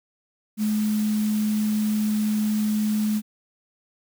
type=tone in noise; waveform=sine; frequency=213.1 Hz; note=G#3; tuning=45 cents sharp; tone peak=-20 dBFS; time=0.57-3.22 s; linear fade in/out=50 ms; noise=white; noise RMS=-38 dBFS; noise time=0.57-3.22 s; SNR=+15 dB; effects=none